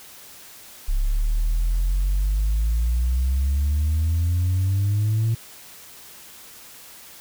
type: exponential sweep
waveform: sine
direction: up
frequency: 33.52 to 115.1 Hz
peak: -16 dBFS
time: 0.88-5.35 s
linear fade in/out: 10 ms
effects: tanh soft clip ceiling -16 dBFS + white hiss -44 dBFS RMS until 7.2 s